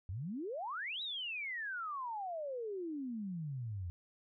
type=exponential two-way sweep; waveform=sine; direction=up then down; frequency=83.6 to 3928 to 83.6 Hz; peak=-38 dBFS; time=0.09-3.9 s; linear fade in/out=0 ms; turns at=1.02 s; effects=none